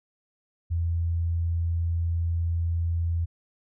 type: tone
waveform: sine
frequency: 84.2 Hz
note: E2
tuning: 37 cents sharp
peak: -23 dBFS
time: 0.7-3.26 s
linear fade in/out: 20 ms
effects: none